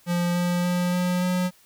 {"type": "tone with pitch steps", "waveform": "square", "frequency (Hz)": [174.61, 176.23, 177.87, 179.52, 181.19], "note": ["F3", "F3", "F3", "F3", "F#3"], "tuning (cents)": [0, 16, 32, 48, -36], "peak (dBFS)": -22, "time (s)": [0.06, 1.51], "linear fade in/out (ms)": 50, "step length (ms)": 290, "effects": ["white hiss -57 dBFS RMS until 1.65 s"]}